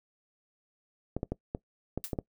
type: clicks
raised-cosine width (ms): 2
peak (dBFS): -18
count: 7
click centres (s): 1.166 / 1.231 / 1.32 / 1.549 / 1.976 / 2.132 / 2.188
type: noise with exponential decay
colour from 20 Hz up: blue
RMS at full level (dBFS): -33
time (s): 2.04-2.14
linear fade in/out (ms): 1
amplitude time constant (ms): 20
effects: noise-tail reverb RT60 0.1 s tail -21 dB re dry